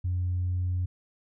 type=tone; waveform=sine; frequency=90.1 Hz; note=F#2; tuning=45 cents flat; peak=-24 dBFS; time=0.04-0.86 s; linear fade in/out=10 ms; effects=tanh soft clip ceiling -22 dBFS